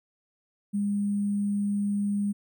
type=tone with sample-and-hold; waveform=sine; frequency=203.2 Hz; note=G#3; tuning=38 cents flat; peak=-24 dBFS; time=0.73-2.33 s; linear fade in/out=20 ms; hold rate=8820 Hz; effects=none